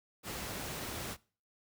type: noise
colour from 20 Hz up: pink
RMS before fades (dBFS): -40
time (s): 0.23-1.17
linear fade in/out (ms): 50
effects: noise-tail reverb RT60 0.4 s tail -22 dB re dry + high-pass 60 Hz 12 dB/octave